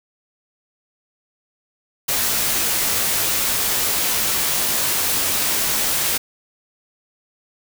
white noise with comb filter, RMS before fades -20 dBFS, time 2.08-6.18 s, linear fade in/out 10 ms, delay 16 ms, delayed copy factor -0.5, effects none

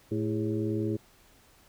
harmonic tone with a mistuned harmonic, 110 Hz, A2, in tune, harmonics 1 / 2 / 3 / 4 / 5, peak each -32 / -34 / -31 / -34 / -45 dBFS, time 0.11-0.97 s, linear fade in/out 10 ms, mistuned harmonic 4, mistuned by -120 cents, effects pink hiss -60 dBFS RMS until 1.68 s

